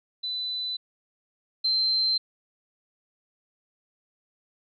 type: tone pair in turn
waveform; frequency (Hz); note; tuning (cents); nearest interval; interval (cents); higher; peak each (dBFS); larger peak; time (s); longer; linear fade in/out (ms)
sine; 4000 / 4115; B7 / C8; +21 / -30; unison; 49; second; -28 / -21; second; 0.23-0.77 / 1.64-2.18; neither; 10
effects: none